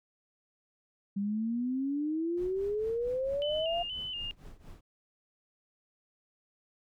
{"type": "exponential sweep", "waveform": "sine", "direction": "up", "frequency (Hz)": [196, 704], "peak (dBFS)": -29, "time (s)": [1.16, 3.83], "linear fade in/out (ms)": 10}
{"type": "noise with tremolo", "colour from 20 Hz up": "brown", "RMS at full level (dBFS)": -45, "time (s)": [2.37, 4.81], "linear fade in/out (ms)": 5, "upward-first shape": "triangle", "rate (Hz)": 4.4, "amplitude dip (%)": 90}
{"type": "tone with vibrato", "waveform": "sine", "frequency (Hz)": 2918, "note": "F#7", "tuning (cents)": -25, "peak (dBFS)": -35, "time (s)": [3.42, 4.31], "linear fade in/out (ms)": 0, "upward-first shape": "square", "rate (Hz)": 2.1, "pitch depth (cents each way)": 58}
{"effects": []}